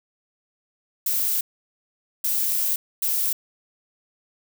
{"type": "noise bursts at uneven times", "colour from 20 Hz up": "violet", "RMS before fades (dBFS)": -23, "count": 3, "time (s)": [[1.06, 1.41], [2.24, 2.76], [3.02, 3.33]], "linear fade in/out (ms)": 5, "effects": []}